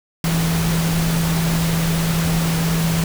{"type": "tone in noise", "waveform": "sine", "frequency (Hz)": 164.81, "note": "E3", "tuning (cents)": 0, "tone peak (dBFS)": -17, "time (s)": [0.24, 3.04], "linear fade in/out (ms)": 2, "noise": "pink", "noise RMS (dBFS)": -24, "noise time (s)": [0.24, 3.04], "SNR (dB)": 4, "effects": []}